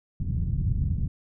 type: low-pass noise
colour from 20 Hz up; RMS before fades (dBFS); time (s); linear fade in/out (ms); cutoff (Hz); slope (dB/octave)
white; -26; 0.2-1.08; 5; 140; 24
effects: none